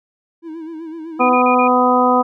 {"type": "tone with vibrato", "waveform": "triangle", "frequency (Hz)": 323.3, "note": "E4", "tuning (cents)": -34, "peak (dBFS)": -25, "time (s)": [0.42, 1.38], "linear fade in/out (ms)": 50, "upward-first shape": "sine", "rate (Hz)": 7.9, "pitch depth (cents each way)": 71}
{"type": "harmonic tone", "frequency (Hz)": 250, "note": "B3", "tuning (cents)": 21, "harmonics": [1, 2, 3, 4, 5], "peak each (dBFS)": [-17, -17, -17, -17, -17], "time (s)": [1.19, 2.23], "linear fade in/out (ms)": 20}
{"type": "tone bursts", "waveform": "sine", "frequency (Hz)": 2434, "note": "D#7", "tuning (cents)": -39, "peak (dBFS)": -21, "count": 4, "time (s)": [1.2, 1.679], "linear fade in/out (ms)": 10, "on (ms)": 95, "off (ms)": 33}
{"effects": []}